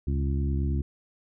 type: harmonic tone with a mistuned harmonic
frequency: 69.3 Hz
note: C#2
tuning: in tune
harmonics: 1 / 2 / 3 / 4 / 5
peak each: -25 / -31 / -35 / -37 / -39 dBFS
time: 0.07-0.82 s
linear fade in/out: 5 ms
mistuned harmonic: 1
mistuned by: +95 cents
effects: none